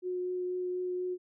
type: tone with vibrato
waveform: sine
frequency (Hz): 362.8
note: F#4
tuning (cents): -34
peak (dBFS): -31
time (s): 0.02-1.18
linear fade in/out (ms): 50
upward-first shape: triangle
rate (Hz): 4.1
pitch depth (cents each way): 10
effects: none